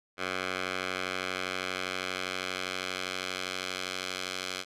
10% pulse tone with band-pass filter sweep, 92.5 Hz, F#2, in tune, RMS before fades -35 dBFS, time 0.17-4.65 s, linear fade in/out 50 ms, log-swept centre 2000 to 3900 Hz, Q 0.89, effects resampled to 32000 Hz

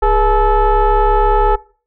sine tone with frequency modulation, 412.6 Hz, G#4, 11 cents flat, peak -8 dBFS, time 0.02-1.56 s, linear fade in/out 10 ms, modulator 447 Hz, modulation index 1.6, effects noise-tail reverb RT60 0.4 s tail -22 dB re dry + tanh soft clip ceiling -5 dBFS

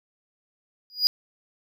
triangle tone with exponential growth, 4897 Hz, D#8, 28 cents flat, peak -11 dBFS, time 0.9-1.07 s, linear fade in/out 0 ms, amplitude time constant 35 ms, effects none

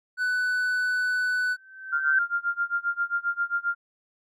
triangle tone, 1494 Hz, F#6, 16 cents sharp, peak -21 dBFS, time 0.17-1.57 s, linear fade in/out 50 ms
sine tone with exponential growth, 1544 Hz, G6, 27 cents flat, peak -16 dBFS, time 1.54-2.19 s, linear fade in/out 5 ms, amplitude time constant 140 ms
sine tone with tremolo, 1398 Hz, F6, 1 cent sharp, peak -21 dBFS, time 1.92-3.75 s, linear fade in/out 10 ms, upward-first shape sine, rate 7.5 Hz, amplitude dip 95%
effects none

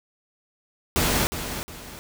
pink noise with echo, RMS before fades -22 dBFS, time 0.96-1.27 s, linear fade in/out 0 ms, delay 360 ms, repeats 2, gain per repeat -9 dB, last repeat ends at 1.99 s, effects none

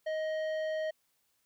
triangle tone with tanh clipping, 627 Hz, D#5, 13 cents sharp, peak -33 dBFS, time 0.06-0.91 s, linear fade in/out 10 ms, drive 15 dB, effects white hiss -75 dBFS RMS until 1.45 s

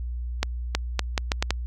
accelerating click train, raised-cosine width 0.2 ms, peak -5 dBFS, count 7, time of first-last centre 0.43-1.506 s, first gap 320 ms, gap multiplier 0.76, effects added 60 Hz sine -28 dBFS peak until 1.66 s

